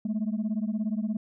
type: beating tone pair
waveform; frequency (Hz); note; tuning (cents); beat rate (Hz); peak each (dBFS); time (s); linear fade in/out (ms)
sine; 207.7 / 224.7; G#3 / A3; 0 / +37; 17; -27 / -28; 0.05-1.17; 5
effects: tanh soft clip ceiling -23 dBFS